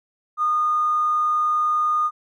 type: tone with tanh clipping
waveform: triangle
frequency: 1225 Hz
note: D#6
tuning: 27 cents flat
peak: -17 dBFS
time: 0.37-2.11 s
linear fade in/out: 50 ms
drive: 2 dB
effects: none